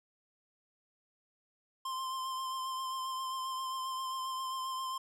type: tone with vibrato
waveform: square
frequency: 1046.5 Hz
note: C6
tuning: in tune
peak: -36 dBFS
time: 1.85-4.98 s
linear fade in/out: 5 ms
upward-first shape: triangle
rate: 7.5 Hz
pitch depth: 27 cents each way
effects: low-pass 12000 Hz 12 dB/octave